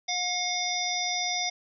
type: harmonic tone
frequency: 719 Hz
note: F#5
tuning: 50 cents flat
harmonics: 1 / 3 / 5 / 7 / 8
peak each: -33 / -33 / -33 / -33 / -33 dBFS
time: 0.08-1.5 s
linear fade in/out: 10 ms
effects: none